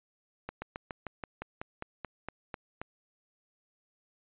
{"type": "slowing click train", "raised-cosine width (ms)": 0.5, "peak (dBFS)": -22, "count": 13, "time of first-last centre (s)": [0.49, 2.815], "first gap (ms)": 130, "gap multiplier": 1.07, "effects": ["resampled to 8000 Hz"]}